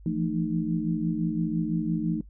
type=tone cluster; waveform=sine; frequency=166.1 / 172 / 221.5 / 307.4 Hz; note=E3 / F3 / A3 / D#4; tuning=+13 / -26 / +12 / -21 cents; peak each=-30 dBFS; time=0.06-2.21 s; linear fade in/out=2 ms; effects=noise-tail reverb RT60 0.1 s tail -21 dB re dry + added 50 Hz sine -45 dBFS peak until 2.29 s